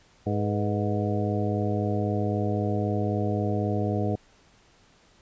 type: harmonic tone with a mistuned harmonic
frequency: 103.83 Hz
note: G#2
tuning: in tune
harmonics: 1 / 2 / 3 / 4 / 5 / 6 / 7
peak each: -27 / -30 / -32 / -33 / -34 / -35 / -35 dBFS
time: 0.26-4.16 s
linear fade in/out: 10 ms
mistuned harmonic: 5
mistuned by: -86 cents
effects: pink hiss -59 dBFS RMS until 5.21 s + resampled to 16000 Hz